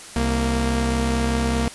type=tone pair together; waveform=sawtooth; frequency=65.03 / 232 Hz; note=C2 / A#3; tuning=-10 / -8 cents; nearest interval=octave + minor seventh; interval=2202 cents; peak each=-18 dBFS; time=0.16-1.68 s; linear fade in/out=0 ms; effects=white hiss -39 dBFS RMS until 1.74 s + resampled to 24000 Hz